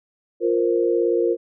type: chord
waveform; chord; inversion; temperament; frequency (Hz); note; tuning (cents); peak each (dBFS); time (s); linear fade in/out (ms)
sine; F suspended fourth; none; just; 349.2 / 465.6 / 523.8; F4 / Bb4 / C5; 0 / -2 / +2; -20 / -20 / -25; 0.4-1.37; 50
effects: none